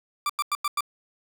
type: tone bursts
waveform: 40% pulse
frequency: 1175 Hz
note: D6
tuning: 1 cent sharp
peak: -22 dBFS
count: 5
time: 0.26-0.807 s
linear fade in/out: 2 ms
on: 35 ms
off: 93 ms
effects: 8-bit